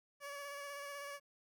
15% pulse tone with vibrato, 568 Hz, C#5, 42 cents sharp, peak -38 dBFS, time 0.2-1.2 s, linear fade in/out 50 ms, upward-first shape square, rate 16 Hz, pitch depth 18 cents each way, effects 13-bit

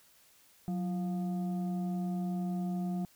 sine tone with frequency modulation, 182.5 Hz, F#3, 24 cents flat, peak -31 dBFS, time 0.68-3.05 s, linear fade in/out 0 ms, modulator 524 Hz, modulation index 0.43, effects white hiss -63 dBFS RMS until 3.15 s

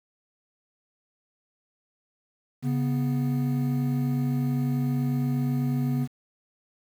triangle tone pair together, 138.57 / 246.9 Hz, C#3 / B3, 0 / 0 cents, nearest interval minor seventh, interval 1000 cents, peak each -23 / -25 dBFS, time 2.62-6.08 s, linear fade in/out 50 ms, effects 8-bit

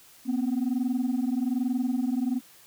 sine tone pair together, 240.9 / 262.1 Hz, B3 / C4, -43 / +3 cents, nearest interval minor second, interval 146 cents, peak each -25 dBFS, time 0.25-2.41 s, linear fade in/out 50 ms, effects tanh soft clip ceiling -21 dBFS + white hiss -54 dBFS RMS until 2.66 s

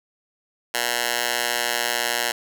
10% pulse tone with high-pass filter, 119.8 Hz, A#2, 48 cents sharp, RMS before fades -24 dBFS, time 0.74-2.32 s, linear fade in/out 5 ms, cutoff 1100 Hz, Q 0.55, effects none

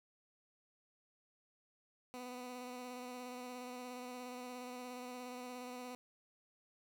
15% pulse tone with vibrato, 249 Hz, B3, 14 cents sharp, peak -39 dBFS, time 2.14-5.95 s, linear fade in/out 0 ms, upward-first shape square, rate 17 Hz, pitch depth 17 cents each way, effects none

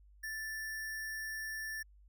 sine tone with sample-and-hold, 1760 Hz, A6, in tune, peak -38 dBFS, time 0.23-1.83 s, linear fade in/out 10 ms, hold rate 7350 Hz, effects added 50 Hz sine -58 dBFS peak until 2.08 s

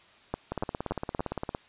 two click trains, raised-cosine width 1 ms, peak -15 / -17 dBFS, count 4 / 19, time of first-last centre 0.34-1.195 / 0.52-1.549 s, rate 3.51 / 17.5 Hz, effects white hiss -57 dBFS RMS until 1.68 s + resampled to 8000 Hz

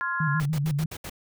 sine chord, F minor, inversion second, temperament just, 1047.7 / 1396.9 / 1676.3 Hz, C6 / F6 / Ab6, +2 / 0 / +16 cents, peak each -30 dBFS, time 0.01-0.4 s, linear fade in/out 0 ms
sine tone with vibrato, 150 Hz, D3, 37 cents sharp, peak -23 dBFS, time 0.2-0.86 s, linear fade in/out 5 ms, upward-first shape square, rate 6.8 Hz, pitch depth 91 cents each way
pink noise bursts, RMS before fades -37 dBFS, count 6, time 0.4-1.097 s, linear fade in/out 5 ms, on 57 ms, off 71 ms
effects none

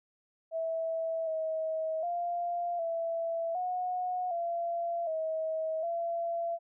sine tone with pitch steps, 653 / 638 / 696 / 665 / 728 / 683 / 638 / 678 Hz, E5 / D#5 / F5 / E5 / F#5 / F5 / D#5 / E5, -17 / +43 / -6 / +15 / -28 / -39 / +43 / +49 cents, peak -30 dBFS, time 0.51-6.59 s, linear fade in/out 50 ms, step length 760 ms, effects none

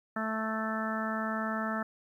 harmonic tone, 219.9 Hz, A3, 1 cent flat, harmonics 1 / 2 / 3 / 4 / 5 / 6 / 7 / 8, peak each -34 / -46 / -38 / -42 / -43 / -36 / -44 / -39 dBFS, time 0.16-1.83 s, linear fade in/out 5 ms, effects 11-bit

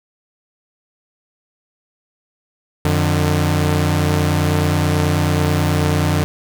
sawtooth tone pair together, 89.5 / 149.94 Hz, F2 / D3, +43 / +36 cents, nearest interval major sixth, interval 893 cents, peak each -13 dBFS, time 2.85-6.24 s, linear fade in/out 0 ms, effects none

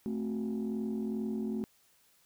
sine chord, F# diminished, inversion first, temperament equal with one note detuned, 220 / 262.4 / 370 Hz, A3 / C4 / F#4, 0 / +5 / 0 cents, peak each -32 / -38 / -38 dBFS, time 0.06-1.64 s, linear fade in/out 0 ms, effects tanh soft clip ceiling -27 dBFS + white hiss -67 dBFS RMS until 2.25 s

